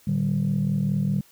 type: tone cluster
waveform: sine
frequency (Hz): 112.6 / 149.2 / 194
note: A2 / D3 / G3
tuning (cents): +40 / +28 / -18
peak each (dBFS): -29 / -23 / -23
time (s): 0.07-1.21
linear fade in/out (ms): 5
effects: tanh soft clip ceiling -15 dBFS + white hiss -56 dBFS RMS until 1.31 s